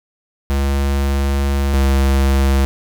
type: tone pair in turn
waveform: square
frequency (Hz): 69.3 / 67.99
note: C#2 / C#2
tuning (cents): 0 / -33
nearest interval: unison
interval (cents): 33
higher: first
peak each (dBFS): -15 / -12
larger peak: second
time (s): 0.5-1.74 / 1.74-2.65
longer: first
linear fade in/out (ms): 0
effects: none